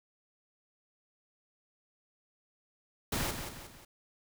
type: noise with echo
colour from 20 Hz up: pink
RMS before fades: -33 dBFS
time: 3.12-3.31 s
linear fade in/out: 5 ms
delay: 180 ms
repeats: 3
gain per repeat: -7 dB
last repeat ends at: 3.85 s
effects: none